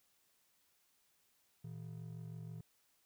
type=ring-modulated tone; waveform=triangle; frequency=138.59 Hz; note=C#3; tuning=in tune; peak=-40 dBFS; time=1.64-2.61 s; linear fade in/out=5 ms; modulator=23.1 Hz; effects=white hiss -75 dBFS RMS until 3.05 s